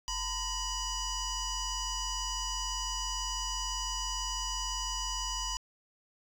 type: tone with frequency modulation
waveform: sine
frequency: 2947 Hz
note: F#7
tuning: 8 cents flat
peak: -30 dBFS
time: 0.08-5.57 s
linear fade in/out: 0 ms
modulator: 966 Hz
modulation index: 3.8
effects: tanh soft clip ceiling -30 dBFS